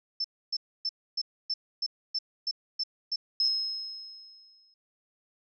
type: tone bursts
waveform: sine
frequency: 5290 Hz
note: E8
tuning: 5 cents sharp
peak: -27 dBFS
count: 11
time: 0.2-3.484 s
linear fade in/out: 5 ms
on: 44 ms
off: 280 ms
type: tone with exponential decay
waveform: sine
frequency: 5160 Hz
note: E8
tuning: 38 cents flat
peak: -22 dBFS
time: 3.4-4.74 s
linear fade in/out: 2 ms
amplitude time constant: 290 ms
effects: none